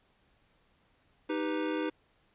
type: chord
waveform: square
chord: Eb augmented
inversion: none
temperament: equal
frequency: 311.1 / 392 / 493.9 Hz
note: Eb4 / G4 / B4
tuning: 0 / 0 / 0 cents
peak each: -33 / -38 / -37 dBFS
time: 1.29-1.9 s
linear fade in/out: 10 ms
effects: pink hiss -69 dBFS RMS until 2.34 s + resampled to 8000 Hz